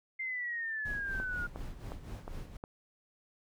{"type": "exponential sweep", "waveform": "sine", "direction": "down", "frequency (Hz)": [2102, 1414], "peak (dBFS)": -34, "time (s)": [0.19, 1.47], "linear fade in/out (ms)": 10}
{"type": "noise with tremolo", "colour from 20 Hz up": "brown", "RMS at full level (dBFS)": -40, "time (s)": [0.85, 2.57], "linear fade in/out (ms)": 5, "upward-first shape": "sine", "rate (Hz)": 4.1, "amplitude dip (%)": 65}
{"type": "click train", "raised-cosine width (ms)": 1, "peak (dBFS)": -27, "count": 5, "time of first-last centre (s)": [1.2, 2.639], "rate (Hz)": 2.78}
{"effects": []}